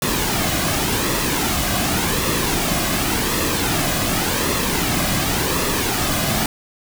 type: noise with flanger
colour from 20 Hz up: pink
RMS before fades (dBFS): -20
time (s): 0.02-6.46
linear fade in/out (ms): 2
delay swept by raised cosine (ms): 1.3 to 2.23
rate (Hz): 0.89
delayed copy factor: -0.5
effects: none